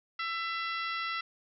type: harmonic tone with a mistuned harmonic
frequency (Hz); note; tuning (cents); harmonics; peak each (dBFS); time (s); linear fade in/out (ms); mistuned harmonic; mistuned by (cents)
667; E5; +20; 2 / 3 / 4 / 5 / 6 / 7 / 8; -35 / -37 / -41 / -44 / -45 / -48 / -49; 0.19-1.21; 5; 4; +26
effects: none